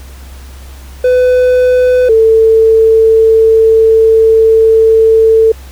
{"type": "tone pair in turn", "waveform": ["triangle", "sine"], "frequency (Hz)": [502, 445.9], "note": ["B4", "A4"], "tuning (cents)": [28, 23], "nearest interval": "major second", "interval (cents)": 205, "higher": "first", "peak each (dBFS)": -3, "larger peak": "neither", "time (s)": [[1.04, 2.09], [2.09, 5.52]], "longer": "second", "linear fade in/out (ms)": 5, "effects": ["added 66 Hz sine -28 dBFS peak until 5.71 s", "pink hiss -38 dBFS RMS until 5.71 s"]}